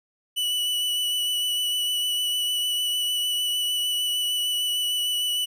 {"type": "tone with vibrato", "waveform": "45% pulse", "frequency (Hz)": 2960, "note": "F#7", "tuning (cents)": 0, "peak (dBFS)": -23, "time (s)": [0.36, 5.46], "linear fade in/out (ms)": 20, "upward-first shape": "sine", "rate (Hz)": 6.6, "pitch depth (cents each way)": 15, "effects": []}